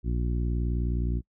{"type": "harmonic tone", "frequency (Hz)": 59.6, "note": "A#1", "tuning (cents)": 39, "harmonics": [1, 2, 3, 4, 5, 6], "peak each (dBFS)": [-26, -32, -36, -38, -40, -42], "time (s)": [0.03, 1.22], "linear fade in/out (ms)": 50, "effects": ["noise-tail reverb RT60 0.1 s tail -25 dB re dry"]}